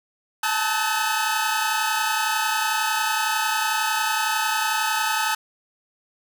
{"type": "tone cluster", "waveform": "sawtooth", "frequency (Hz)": [861, 892, 1280, 1516], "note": ["A5", "A5", "D#6", "F#6"], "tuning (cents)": [-38, 23, 49, 42], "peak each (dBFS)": -23, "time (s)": [0.43, 5.35], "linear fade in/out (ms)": 5, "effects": []}